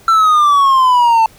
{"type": "exponential sweep", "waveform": "triangle", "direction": "down", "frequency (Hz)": [1350, 884], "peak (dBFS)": -5, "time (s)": [0.08, 1.26], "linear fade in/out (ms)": 2, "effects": ["pink hiss -44 dBFS RMS until 1.38 s"]}